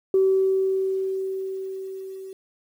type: tone with level ramp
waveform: sine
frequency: 382.5 Hz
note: G4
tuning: 42 cents flat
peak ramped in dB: -14 to -35 dBFS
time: 0.14-2.33 s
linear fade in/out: 2 ms
effects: tanh soft clip ceiling -10 dBFS + 9-bit